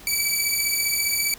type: beating tone pair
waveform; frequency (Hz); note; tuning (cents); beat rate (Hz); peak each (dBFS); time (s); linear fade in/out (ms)
10% pulse; 2289 / 2304; D7 / D7; -45 / -34; 15; -15; 0.07-1.34; 2
effects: pink hiss -45 dBFS RMS until 1.38 s